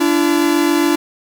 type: tone pair together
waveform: 45% pulse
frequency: 290.8 / 338.3 Hz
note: D4 / E4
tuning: -17 / +45 cents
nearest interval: minor third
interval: 262 cents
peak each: -15 dBFS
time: 0-0.96 s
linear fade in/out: 10 ms
effects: 8-bit